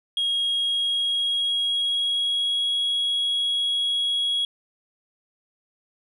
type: tone with pitch glide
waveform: sine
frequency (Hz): 3278 to 3322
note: G#7 to G#7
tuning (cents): -23 to 0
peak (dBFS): -19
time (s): 0.17-4.45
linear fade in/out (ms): 2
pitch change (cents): +23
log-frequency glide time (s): 0.51-2.74
effects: tanh soft clip ceiling -19 dBFS